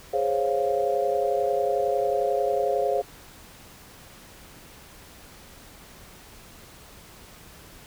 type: chord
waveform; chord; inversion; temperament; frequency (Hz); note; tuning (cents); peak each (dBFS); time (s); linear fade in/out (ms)
sine; Db major seventh; second; equal; 415.3 / 523.3 / 554.4 / 698.5; Ab4 / C5 / Db5 / F5; 0 / 0 / 0 / 0; -27; 0.13-3.02; 10
effects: pink hiss -48 dBFS RMS until 7.86 s